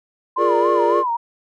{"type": "tone with vibrato", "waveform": "sine", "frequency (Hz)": 1005, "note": "B5", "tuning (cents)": 30, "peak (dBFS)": -18, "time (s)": [0.36, 1.17], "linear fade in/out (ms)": 10, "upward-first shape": "sine", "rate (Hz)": 3.6, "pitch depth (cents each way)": 140}
{"type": "chord", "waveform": "triangle", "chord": "Bb dominant seventh", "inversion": "second", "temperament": "equal", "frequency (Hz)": [349.2, 415.3, 466.2, 587.3], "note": ["F4", "Ab4", "Bb4", "D5"], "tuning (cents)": [0, 0, 0, 0], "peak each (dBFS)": -19, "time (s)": [0.37, 1.04], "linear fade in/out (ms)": 50}
{"effects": []}